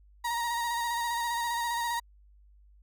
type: tone with vibrato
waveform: 35% pulse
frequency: 941 Hz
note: A#5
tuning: 16 cents sharp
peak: -27 dBFS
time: 0.24-2 s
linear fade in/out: 10 ms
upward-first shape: square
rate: 15 Hz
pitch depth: 24 cents each way
effects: added 50 Hz sine -55 dBFS peak until 2.82 s